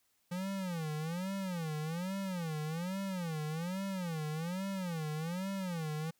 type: tone with vibrato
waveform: square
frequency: 172.7 Hz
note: F3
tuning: 19 cents flat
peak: -36 dBFS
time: 0.31-6.11 s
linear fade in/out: 10 ms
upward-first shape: sine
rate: 1.2 Hz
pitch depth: 220 cents each way
effects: white hiss -75 dBFS RMS until 6.19 s